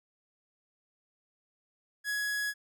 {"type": "tone", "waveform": "45% pulse", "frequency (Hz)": 1676, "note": "G#6", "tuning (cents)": 15, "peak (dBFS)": -30, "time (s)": [2.04, 2.54], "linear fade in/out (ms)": 50, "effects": []}